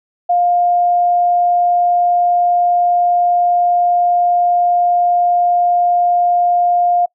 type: tone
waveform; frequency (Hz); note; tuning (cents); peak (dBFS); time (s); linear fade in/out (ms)
sine; 705; F5; +16; -10; 0.29-7.06; 10
effects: noise-tail reverb RT60 0.1 s tail -25 dB re dry